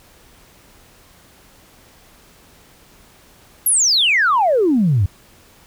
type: exponential sweep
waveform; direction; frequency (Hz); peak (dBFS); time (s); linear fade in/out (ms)
sine; down; 11940 to 87.31; -11; 3.66-5.06; 5
effects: tanh soft clip ceiling -7 dBFS + pink hiss -49 dBFS RMS until 5.66 s